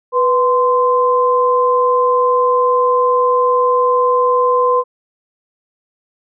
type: tone pair together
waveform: sine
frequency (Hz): 493.9 / 1036.3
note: B4 / C6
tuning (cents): 0 / -17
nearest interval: octave + minor second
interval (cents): 1283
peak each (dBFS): -13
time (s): 0.12-4.84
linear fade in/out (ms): 50
effects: none